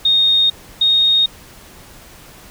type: tone pair in turn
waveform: sine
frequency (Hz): 3700 / 3716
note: A#7 / A#7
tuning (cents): -14 / -6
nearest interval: unison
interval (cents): 8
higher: second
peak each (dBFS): -10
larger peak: neither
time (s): 0.05-0.5 / 0.81-1.26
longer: neither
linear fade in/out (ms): 5
effects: pink hiss -41 dBFS RMS until 2.5 s